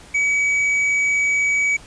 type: tone with tanh clipping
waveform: sine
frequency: 2274 Hz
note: C#7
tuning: 44 cents sharp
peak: -17 dBFS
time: 0.14-1.77 s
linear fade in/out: 10 ms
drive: 6 dB
effects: pink hiss -44 dBFS RMS until 1.86 s + resampled to 22050 Hz